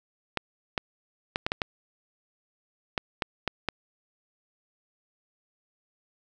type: clicks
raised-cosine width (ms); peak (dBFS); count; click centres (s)
0.3; -10; 10; 0.373 / 0.778 / 1.359 / 1.465 / 1.519 / 1.618 / 2.978 / 3.222 / 3.477 / 3.687
effects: none